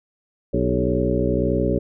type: harmonic tone with a mistuned harmonic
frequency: 61.74 Hz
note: B1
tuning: in tune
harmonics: 1 / 2 / 3 / 4 / 5 / 6 / 7 / 9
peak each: -26 / -26 / -26 / -26 / -26 / -26 / -26 / -26 dBFS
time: 0.53-1.79 s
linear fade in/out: 10 ms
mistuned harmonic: 6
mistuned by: +56 cents
effects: none